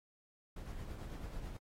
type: noise with tremolo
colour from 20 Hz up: brown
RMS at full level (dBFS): -43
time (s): 0.56-1.57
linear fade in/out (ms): 5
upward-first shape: sine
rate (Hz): 9.1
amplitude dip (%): 40
effects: AAC 48 kbps